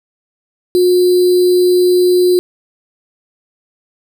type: tone with sample-and-hold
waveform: sine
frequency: 360 Hz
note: F#4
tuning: 47 cents flat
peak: -7 dBFS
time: 0.75-2.39 s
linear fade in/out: 0 ms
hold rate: 4410 Hz
effects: none